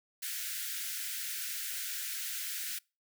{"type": "high-pass noise", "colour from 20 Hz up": "white", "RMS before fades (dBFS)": -38, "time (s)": [0.22, 2.79], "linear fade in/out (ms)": 10, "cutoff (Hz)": 1400, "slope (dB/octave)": 96, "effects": ["noise-tail reverb RT60 0.3 s tail -26 dB re dry"]}